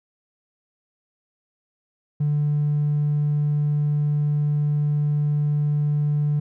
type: tone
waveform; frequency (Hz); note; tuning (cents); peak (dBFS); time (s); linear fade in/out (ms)
triangle; 147.6; D3; +9; -15; 2.2-6.4; 10
effects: tanh soft clip ceiling -15 dBFS